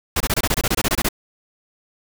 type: noise bursts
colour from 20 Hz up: pink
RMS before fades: -19 dBFS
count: 14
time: 0.16-1.088 s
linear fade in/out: 5 ms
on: 44 ms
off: 24 ms
effects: none